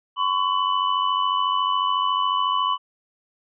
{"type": "tone cluster", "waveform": "sine", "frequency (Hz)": [1024, 1118, 2984], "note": ["C6", "C#6", "F#7"], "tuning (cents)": [-38, 14, 14], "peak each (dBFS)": [-23, -22, -28], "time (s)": [0.16, 2.78], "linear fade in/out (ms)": 50, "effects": []}